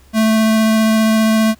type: tone with vibrato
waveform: square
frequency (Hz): 220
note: A3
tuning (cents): 0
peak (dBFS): -11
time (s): 0.13-1.55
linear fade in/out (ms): 50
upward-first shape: triangle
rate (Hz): 15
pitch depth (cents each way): 10
effects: added 68 Hz sine -45 dBFS peak until 1.59 s + pink hiss -51 dBFS RMS until 1.59 s